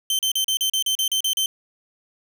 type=tone bursts; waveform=sawtooth; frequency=3100 Hz; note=G7; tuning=20 cents flat; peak=-16 dBFS; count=11; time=0.1-1.46 s; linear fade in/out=2 ms; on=90 ms; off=37 ms; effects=none